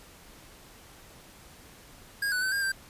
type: tone with pitch steps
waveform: square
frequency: 1630 / 1488 / 1531 / 1611 / 1572 Hz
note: G#6 / F#6 / G6 / G6 / G6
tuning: -33 / +9 / -41 / +47 / +4 cents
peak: -27 dBFS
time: 2.22-2.72 s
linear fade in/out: 5 ms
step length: 100 ms
effects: pink hiss -52 dBFS RMS until 2.89 s + resampled to 32000 Hz